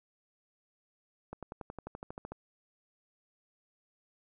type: accelerating click train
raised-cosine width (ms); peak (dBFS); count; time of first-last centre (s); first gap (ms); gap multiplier
1; -27; 13; 1.33-2.32; 97; 0.97
effects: none